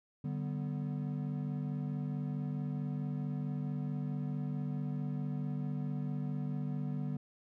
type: chord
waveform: triangle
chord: G major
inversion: second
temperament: equal with one note detuned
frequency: 146.83 / 191.41 / 246.9 Hz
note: D3 / G3 / B3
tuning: 0 / -41 / 0 cents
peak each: -34 / -39 / -39 dBFS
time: 0.24-7.17 s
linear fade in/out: 5 ms
effects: none